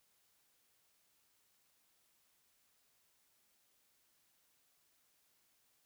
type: silence
effects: white hiss -75 dBFS RMS until 5.85 s